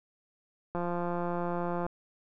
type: click train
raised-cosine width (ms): 1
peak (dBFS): -20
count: 195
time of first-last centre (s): 0.75-1.865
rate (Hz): 174
effects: none

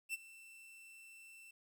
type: tone with ADSR envelope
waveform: 45% pulse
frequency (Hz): 2677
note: E7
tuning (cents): +26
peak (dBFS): -36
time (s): 0.09-1.51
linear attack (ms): 48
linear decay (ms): 24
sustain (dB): -19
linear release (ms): 6
effects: 12-bit

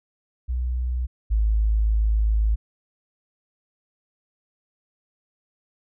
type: tone pair in turn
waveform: sine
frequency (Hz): 61.74 / 53.72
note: B1 / A1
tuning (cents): 0 / -41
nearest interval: major second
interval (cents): 241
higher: first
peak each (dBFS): -22 / -17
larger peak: second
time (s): 0.48-1.07 / 1.3-2.56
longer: second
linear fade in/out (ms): 20
effects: none

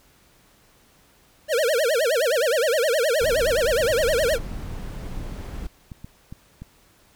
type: tone with vibrato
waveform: square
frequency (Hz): 540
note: C#5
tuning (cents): -45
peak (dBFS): -19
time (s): 1.48-4.39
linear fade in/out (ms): 50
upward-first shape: sine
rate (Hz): 9.6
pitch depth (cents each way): 300
type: noise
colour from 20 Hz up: brown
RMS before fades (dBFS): -32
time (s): 3.21-5.67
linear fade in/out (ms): 5
type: clicks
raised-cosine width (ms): 5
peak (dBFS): -24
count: 8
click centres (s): 4.466 / 4.515 / 4.799 / 5.176 / 5.918 / 6.045 / 6.325 / 6.62
effects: pink hiss -57 dBFS RMS until 7.15 s

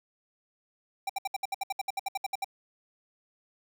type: tone bursts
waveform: square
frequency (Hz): 784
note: G5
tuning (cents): 0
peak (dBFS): -29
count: 16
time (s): 1.07-2.445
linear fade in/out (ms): 5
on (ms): 25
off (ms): 65
effects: none

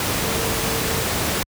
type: tone in noise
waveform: sine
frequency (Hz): 451.2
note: A4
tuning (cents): +44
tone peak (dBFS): -29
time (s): 0.23-1.04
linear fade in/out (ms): 2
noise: pink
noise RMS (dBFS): -22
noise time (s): 0-1.43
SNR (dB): -10
effects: high-pass 60 Hz 12 dB/octave

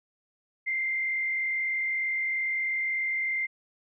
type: tone with frequency modulation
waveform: sine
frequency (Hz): 2093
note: C7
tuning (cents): 0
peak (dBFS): -26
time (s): 0.66-3.47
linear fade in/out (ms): 20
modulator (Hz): 43.2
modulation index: 0.71
effects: none

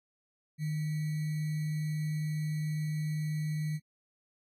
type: tone with sample-and-hold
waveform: sine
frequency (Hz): 153.7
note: D#3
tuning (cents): -21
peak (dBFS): -30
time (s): 0.58-3.8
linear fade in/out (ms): 50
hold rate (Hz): 2100
effects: AAC 48 kbps

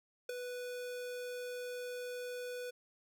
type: tone with ADSR envelope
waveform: square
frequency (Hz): 493.9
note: B4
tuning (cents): 0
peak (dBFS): -34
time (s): 0.29-2.71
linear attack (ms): 5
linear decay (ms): 7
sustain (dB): -7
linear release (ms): 14
effects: none

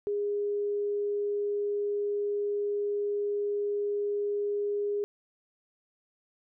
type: tone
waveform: sine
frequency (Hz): 410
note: G#4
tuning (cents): -22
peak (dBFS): -27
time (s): 0.07-5.04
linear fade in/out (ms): 0
effects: none

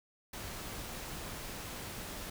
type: noise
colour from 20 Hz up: pink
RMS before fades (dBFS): -43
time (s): 0.33-2.3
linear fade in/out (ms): 5
effects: none

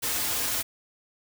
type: noise with comb filter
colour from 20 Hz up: white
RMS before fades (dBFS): -28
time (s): 0.02-0.63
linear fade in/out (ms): 20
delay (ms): 5.2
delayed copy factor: -0.95
effects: none

